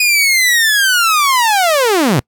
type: linear sweep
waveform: sawtooth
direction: down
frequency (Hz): 2489 to 107.8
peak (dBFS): -6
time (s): 0-2.2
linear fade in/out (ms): 5
effects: noise-tail reverb RT60 0.1 s tail -26 dB re dry